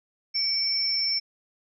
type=tone pair together; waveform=sine; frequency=2266 / 5389 Hz; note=C#7 / E8; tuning=+37 / +37 cents; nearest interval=octave + minor third; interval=1500 cents; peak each=-35 / -23 dBFS; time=0.34-1.2 s; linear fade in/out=20 ms; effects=none